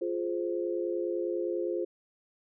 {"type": "chord", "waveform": "sine", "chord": "F minor", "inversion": "none", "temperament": "just", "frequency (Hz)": [349.2, 419.1, 523.8], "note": ["F4", "Ab4", "C5"], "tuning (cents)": [0, 16, 2], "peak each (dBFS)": [-31, -35, -35], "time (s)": [0.01, 1.85], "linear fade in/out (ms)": 10, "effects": []}